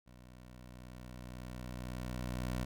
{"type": "tone with level ramp", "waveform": "15% pulse", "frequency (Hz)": 61.9, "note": "B1", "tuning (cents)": 5, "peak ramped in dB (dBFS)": [-49, -28], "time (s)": [0.06, 2.65], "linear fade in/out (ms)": 10, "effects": []}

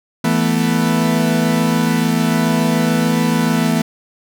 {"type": "chord", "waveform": "40% pulse", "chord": "E suspended fourth", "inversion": "none", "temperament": "equal", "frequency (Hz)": [164.81, 220, 246.9], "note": ["E3", "A3", "B3"], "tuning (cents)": [0, 0, 0], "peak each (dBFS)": -17, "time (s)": [0.24, 3.82], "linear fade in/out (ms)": 5, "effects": []}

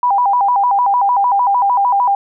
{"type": "tone with vibrato", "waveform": "sine", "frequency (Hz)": 885, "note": "A5", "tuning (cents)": 10, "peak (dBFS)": -10, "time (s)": [0.03, 2.15], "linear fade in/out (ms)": 2, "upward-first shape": "square", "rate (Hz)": 6.6, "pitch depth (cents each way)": 180, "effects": []}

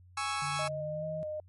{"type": "chord", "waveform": "sawtooth", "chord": "C# minor", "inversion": "second", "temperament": "equal", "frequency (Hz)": [830.6, 1108.7, 1318.5], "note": ["G#5", "C#6", "E6"], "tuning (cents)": [0, 0, 0], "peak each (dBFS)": [-33, -32, -32], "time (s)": [0.17, 0.68], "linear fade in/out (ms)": 5}
{"type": "tone with pitch glide", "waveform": "sine", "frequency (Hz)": [146.2, 159.43], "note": ["D3", "D#3"], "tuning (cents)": [-7, 43], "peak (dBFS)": -39, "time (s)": [0.42, 1.23], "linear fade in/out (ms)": 0, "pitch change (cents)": 150, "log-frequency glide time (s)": [0.77, 1.02]}
{"type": "tone with vibrato", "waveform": "sine", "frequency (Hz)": 617, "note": "D#5", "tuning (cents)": -15, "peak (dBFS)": -34, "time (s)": [0.59, 1.4], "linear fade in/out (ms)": 2, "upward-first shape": "square", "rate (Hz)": 2.3, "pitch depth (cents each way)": 15}
{"effects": ["added 90 Hz sine -54 dBFS peak until 1.48 s", "MP3 48 kbps"]}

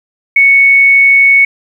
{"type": "tone", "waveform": "sine", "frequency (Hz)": 2217, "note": "C#7", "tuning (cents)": 0, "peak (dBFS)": -3, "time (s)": [0.36, 1.45], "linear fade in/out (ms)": 5, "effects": ["7-bit"]}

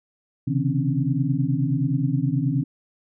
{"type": "tone cluster", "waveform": "sine", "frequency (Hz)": [129.5, 139, 160.5, 261, 281.3], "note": ["C3", "C#3", "E3", "C4", "C#4"], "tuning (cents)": [-17, 5, -46, -4, 26], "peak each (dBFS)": [-26, -24, -26, -27, -28], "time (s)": [0.47, 2.64], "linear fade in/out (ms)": 10, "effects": []}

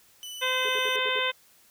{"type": "tone with vibrato", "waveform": "sawtooth", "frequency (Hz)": 2987, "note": "F#7", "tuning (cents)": 16, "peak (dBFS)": -34, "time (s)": [0.23, 0.96], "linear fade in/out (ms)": 0, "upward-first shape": "triangle", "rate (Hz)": 19, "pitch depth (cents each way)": 16}
{"type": "harmonic tone", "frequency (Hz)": 513, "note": "C5", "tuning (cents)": -34, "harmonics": [1, 2, 3, 4, 5, 6, 7], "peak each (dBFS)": [-32, -32, -32, -32, -32, -32, -32], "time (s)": [0.41, 1.32], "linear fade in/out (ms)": 20}
{"type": "tone bursts", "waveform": "sine", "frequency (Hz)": 427.7, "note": "A4", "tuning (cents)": -49, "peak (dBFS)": -32, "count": 6, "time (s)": [0.65, 1.193], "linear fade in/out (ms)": 2, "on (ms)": 38, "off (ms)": 63}
{"effects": ["white hiss -59 dBFS RMS until 1.7 s"]}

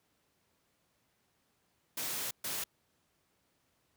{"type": "noise bursts at uneven times", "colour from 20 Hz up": "white", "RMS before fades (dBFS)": -37, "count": 2, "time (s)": [[1.97, 2.31], [2.44, 2.64]], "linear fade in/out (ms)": 5, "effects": ["pink hiss -75 dBFS RMS until 3.96 s", "high-pass 80 Hz 12 dB/octave"]}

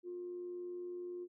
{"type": "tone with amplitude modulation", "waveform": "sine", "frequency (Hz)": 355.1, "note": "F4", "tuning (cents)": 29, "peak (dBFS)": -39, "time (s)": [0.03, 1.28], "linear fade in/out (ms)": 50, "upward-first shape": "sine", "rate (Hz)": 101, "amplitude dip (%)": 30, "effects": ["tanh soft clip ceiling -35 dBFS"]}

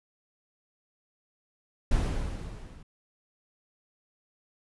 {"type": "noise with level ramp", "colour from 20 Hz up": "brown", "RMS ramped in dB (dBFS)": [-24, -48], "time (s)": [1.91, 2.83], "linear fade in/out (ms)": 5, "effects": ["resampled to 24000 Hz"]}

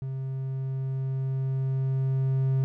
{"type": "tone with level ramp", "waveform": "triangle", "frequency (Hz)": 133.1, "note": "C3", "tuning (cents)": 30, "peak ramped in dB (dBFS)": [-28, -19], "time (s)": [0.02, 2.64], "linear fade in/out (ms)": 0, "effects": []}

